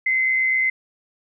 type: tone pair together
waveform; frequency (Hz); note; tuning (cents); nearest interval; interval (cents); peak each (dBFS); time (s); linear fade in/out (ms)
sine; 2056 / 2184; C7 / C#7; -31 / -26; minor second; 105; -17 / -29; 0.06-0.7; 5
effects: none